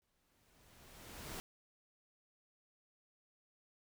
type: noise with exponential growth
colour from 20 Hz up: pink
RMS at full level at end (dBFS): -44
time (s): 0.02-1.4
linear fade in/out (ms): 0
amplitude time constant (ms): 300
effects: none